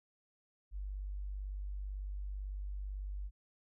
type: tone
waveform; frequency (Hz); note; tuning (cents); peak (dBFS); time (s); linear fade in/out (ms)
sine; 49; G1; 0; -38; 0.71-3.31; 50
effects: none